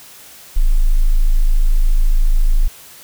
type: tone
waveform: sine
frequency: 27.02 Hz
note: A0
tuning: 30 cents flat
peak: -8 dBFS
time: 0.56-2.68 s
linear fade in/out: 10 ms
effects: white hiss -40 dBFS RMS until 3.03 s